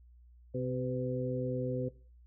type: harmonic tone with a mistuned harmonic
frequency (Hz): 128.3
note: C3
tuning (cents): -34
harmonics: 1 / 2 / 3 / 4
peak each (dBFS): -36 / -38 / -40 / -36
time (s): 0.54-1.89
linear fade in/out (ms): 10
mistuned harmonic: 4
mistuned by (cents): -31
effects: noise-tail reverb RT60 0.4 s tail -18 dB re dry + added 60 Hz sine -55 dBFS peak until 2.26 s